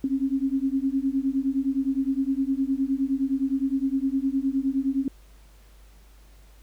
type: beating tone pair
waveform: sine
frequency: 265.3 / 275 Hz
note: C4 / C#4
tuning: +24 / -14 cents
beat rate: 9.7 Hz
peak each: -25 dBFS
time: 0.04-5.08 s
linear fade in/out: 2 ms
effects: added 50 Hz sine -49 dBFS peak until 6.62 s + pink hiss -59 dBFS RMS until 6.62 s